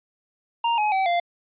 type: tone with pitch steps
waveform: square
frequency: 932.3 / 845.1 / 766.1 / 694.4 Hz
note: A#5 / G#5 / G5 / F5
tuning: 0 / +30 / -40 / -10 cents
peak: -20 dBFS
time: 0.64-1.2 s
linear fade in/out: 5 ms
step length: 140 ms
effects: resampled to 8000 Hz